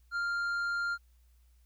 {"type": "tone with tanh clipping", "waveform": "sine", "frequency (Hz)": 1396.9, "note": "F6", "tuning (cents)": 0, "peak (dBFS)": -31, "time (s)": [0.11, 0.98], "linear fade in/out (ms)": 50, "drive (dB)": 6, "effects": ["added 60 Hz sine -60 dBFS peak until 1.65 s", "white hiss -75 dBFS RMS until 1.65 s"]}